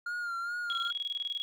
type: tone with vibrato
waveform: triangle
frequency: 1406 Hz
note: F6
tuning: 11 cents sharp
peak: -31 dBFS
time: 0.06-0.91 s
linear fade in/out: 5 ms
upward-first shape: sine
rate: 2.4 Hz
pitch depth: 47 cents each way
type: tone with tremolo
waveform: sine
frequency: 3322 Hz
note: G#7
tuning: in tune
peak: -30 dBFS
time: 0.7-1.42 s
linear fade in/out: 0 ms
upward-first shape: square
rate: 20 Hz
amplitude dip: 75%
effects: none